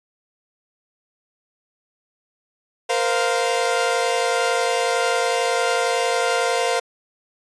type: chord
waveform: sawtooth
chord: Bb suspended second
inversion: none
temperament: equal with one note detuned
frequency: 466.2 / 517.2 / 698.5 Hz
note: Bb4 / C5 / F5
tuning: 0 / -20 / 0 cents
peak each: -19 dBFS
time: 2.89-6.8 s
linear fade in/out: 10 ms
effects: resampled to 22050 Hz